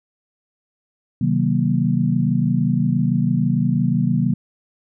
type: chord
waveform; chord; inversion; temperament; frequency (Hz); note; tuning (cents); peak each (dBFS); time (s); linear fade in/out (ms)
sine; C half-diminished seventh; none; just; 130.81 / 156.98 / 188.37 / 235.5; C3 / Eb3 / Gb3 / Bb3; 0 / +16 / +31 / +18; -21; 1.21-4.34; 5
effects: none